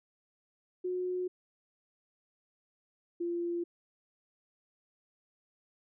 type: tone pair in turn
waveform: sine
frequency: 363.8 / 344.6 Hz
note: F#4 / F4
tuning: -29 / -23 cents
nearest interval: minor second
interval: 94 cents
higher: first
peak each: -31 / -31 dBFS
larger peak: neither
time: 0.84-1.28 / 3.2-3.64 s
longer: neither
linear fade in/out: 10 ms
effects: none